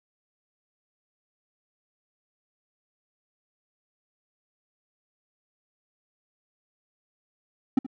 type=tone with echo; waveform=triangle; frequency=261.6 Hz; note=C4; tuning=in tune; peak=-14 dBFS; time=7.77-7.79 s; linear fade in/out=5 ms; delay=75 ms; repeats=1; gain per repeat=-15 dB; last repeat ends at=7.865 s; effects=none